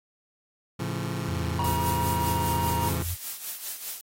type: chord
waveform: sawtooth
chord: A augmented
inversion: none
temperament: just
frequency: 110 / 137.5 / 171.88 Hz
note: A2 / C#3 / E#3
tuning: 0 / -14 / -27 cents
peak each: -29 dBFS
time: 0.79-3.03 s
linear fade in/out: 10 ms
type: tone with vibrato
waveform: sine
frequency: 84.8 Hz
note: E2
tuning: 50 cents sharp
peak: -30 dBFS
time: 1.28-3.15 s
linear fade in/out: 10 ms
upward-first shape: sine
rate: 3.9 Hz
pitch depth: 57 cents each way
type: tone with pitch glide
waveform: triangle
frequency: 953 to 941 Hz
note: A#5 to A#5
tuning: +38 to +16 cents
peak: -25 dBFS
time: 1.59-2.89 s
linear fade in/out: 2 ms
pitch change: -22 cents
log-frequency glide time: 2.23-2.4 s
type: noise with tremolo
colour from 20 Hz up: blue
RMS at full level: -32 dBFS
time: 1.64-4.01 s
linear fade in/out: 2 ms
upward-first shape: triangle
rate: 5 Hz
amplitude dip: 70%
effects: AAC 48 kbps